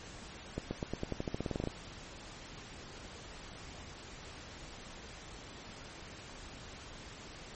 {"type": "accelerating click train", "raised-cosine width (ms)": 2, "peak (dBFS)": -21, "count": 16, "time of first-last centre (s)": [0.58, 1.673], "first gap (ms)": 130, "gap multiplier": 0.91, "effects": ["pink hiss -49 dBFS RMS until 7.55 s", "MP3 32 kbps"]}